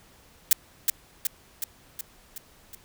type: noise with echo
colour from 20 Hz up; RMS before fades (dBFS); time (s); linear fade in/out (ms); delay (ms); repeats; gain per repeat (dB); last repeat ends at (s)
blue; -17; 0.51-0.53; 2; 370; 6; -4; 2.75
effects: pink hiss -56 dBFS RMS until 2.84 s